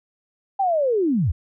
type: linear sweep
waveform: sine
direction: down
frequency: 805 to 61.74 Hz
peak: -17 dBFS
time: 0.59-1.32 s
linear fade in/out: 10 ms
effects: none